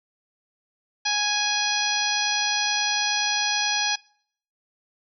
harmonic tone, 830.6 Hz, G#5, in tune, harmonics 1 / 2 / 3 / 4 / 5 / 6 / 7, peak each -29 / -29 / -29 / -29 / -29 / -29 / -29 dBFS, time 1.05-3.96 s, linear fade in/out 10 ms, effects noise-tail reverb RT60 0.6 s tail -24 dB re dry

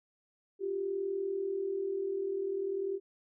sine tone pair together, 351.7 / 392 Hz, F4 / G4, +12 / 0 cents, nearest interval major second, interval 188 cents, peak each -39 / -32 dBFS, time 0.59-3 s, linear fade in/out 50 ms, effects none

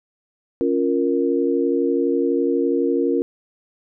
sine chord, Bb minor, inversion first, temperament equal, 277.2 / 349.2 / 466.2 Hz, Db4 / F4 / Bb4, 0 / 0 / 0 cents, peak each -21 dBFS, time 0.61-3.22 s, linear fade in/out 0 ms, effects none

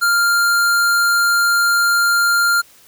square tone, 1396.9 Hz, F6, in tune, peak -13 dBFS, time 0.01-2.62 s, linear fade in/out 20 ms, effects white hiss -48 dBFS RMS until 2.87 s

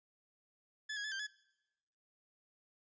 sawtooth tone with pitch steps, 1724 / 1653 / 1724 / 1574 / 1700 Hz, A6 / G#6 / A6 / G6 / G#6, -36 / -9 / -36 / +7 / +40 cents, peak -35 dBFS, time 0.89-1.27 s, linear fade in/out 10 ms, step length 76 ms, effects noise-tail reverb RT60 1.0 s tail -23 dB re dry + resampled to 16000 Hz

